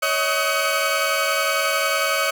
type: tone cluster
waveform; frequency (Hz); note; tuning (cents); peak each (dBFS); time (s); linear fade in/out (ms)
30% pulse; 557 / 637 / 1263 / 1512 / 2247; C#5 / D#5 / D#6 / F#6 / C#7; +8 / +41 / +26 / +37 / +23; -23; 0.02-2.31; 10
effects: none